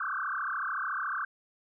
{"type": "tone with frequency modulation", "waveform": "sine", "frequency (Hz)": 1340, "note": "E6", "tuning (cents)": 28, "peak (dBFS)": -30, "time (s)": [0, 1.25], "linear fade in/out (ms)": 5, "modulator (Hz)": 33.8, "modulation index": 7.2, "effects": []}